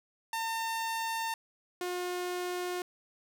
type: tone pair in turn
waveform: sawtooth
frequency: 905 / 358.5 Hz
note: A5 / F4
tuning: +48 / +45 cents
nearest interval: octave + major third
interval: 1603 cents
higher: first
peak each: -28 / -29 dBFS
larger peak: first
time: 0.33-1.34 / 1.81-2.82 s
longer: neither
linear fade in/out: 2 ms
effects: none